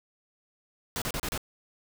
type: noise bursts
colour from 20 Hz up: pink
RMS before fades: -32 dBFS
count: 5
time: 0.96-1.377 s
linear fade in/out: 0 ms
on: 57 ms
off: 33 ms
effects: none